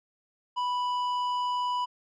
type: tone with tanh clipping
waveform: triangle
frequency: 987.8 Hz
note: B5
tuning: in tune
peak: -28 dBFS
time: 0.56-1.86 s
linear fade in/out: 20 ms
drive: 13 dB
effects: none